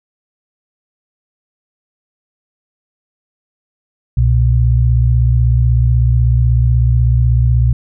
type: tone pair together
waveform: sine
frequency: 64.39 / 120.6 Hz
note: C2 / B2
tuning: -27 / -41 cents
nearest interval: major seventh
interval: 1086 cents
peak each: -11 dBFS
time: 4.17-7.73 s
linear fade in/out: 5 ms
effects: none